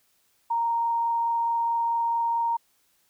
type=tone with frequency modulation; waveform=sine; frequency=930 Hz; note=A#5; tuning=4 cents flat; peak=-22 dBFS; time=0.5-2.57 s; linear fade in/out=10 ms; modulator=24.6 Hz; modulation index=0.22; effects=white hiss -67 dBFS RMS until 3.09 s